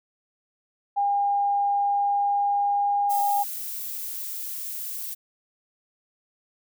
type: tone with pitch glide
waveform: sine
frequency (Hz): 807 to 811.7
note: G#5 to G#5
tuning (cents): -50 to -40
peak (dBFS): -20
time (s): 0.96-3.44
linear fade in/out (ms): 20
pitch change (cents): +10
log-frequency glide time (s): 1.7-3.2
type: noise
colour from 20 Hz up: violet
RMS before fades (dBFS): -33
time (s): 3.09-5.15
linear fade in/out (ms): 20
effects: none